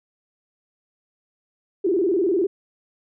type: tone with vibrato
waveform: sine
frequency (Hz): 365.4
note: F#4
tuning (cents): -22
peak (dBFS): -17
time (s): 1.84-2.47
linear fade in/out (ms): 10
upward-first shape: square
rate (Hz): 20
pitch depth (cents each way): 140
effects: none